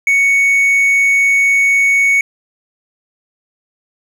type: tone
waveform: triangle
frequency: 2224 Hz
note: C#7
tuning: 5 cents sharp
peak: -7 dBFS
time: 0.07-2.21 s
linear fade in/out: 2 ms
effects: none